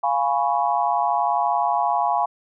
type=chord; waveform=sine; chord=C# dominant seventh; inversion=first; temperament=equal; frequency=698.5 / 830.6 / 987.8 / 1108.7 Hz; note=E#5 / G#5 / B5 / C#6; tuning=0 / 0 / 0 / 0 cents; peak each=-23 / -22 / -24 / -27 dBFS; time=0.03-2.26 s; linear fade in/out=10 ms; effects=none